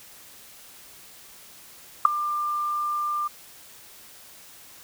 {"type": "tone with ADSR envelope", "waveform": "sine", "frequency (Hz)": 1193, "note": "D6", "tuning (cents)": 27, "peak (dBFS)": -5, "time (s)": [2.05, 3.28], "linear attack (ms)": 4, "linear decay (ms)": 5, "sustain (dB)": -19, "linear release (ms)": 11, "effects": ["white hiss -48 dBFS RMS until 4.83 s"]}